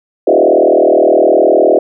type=tone with frequency modulation; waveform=sine; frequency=503 Hz; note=B4; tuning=32 cents sharp; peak=-5 dBFS; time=0.27-1.79 s; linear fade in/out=5 ms; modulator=39.5 Hz; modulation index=4.4; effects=none